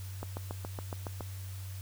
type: click train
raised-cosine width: 1 ms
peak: -24 dBFS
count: 8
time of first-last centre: 0.23-1.208 s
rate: 7.16 Hz
effects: added 95 Hz sine -39 dBFS peak until 1.81 s + white hiss -52 dBFS RMS until 1.81 s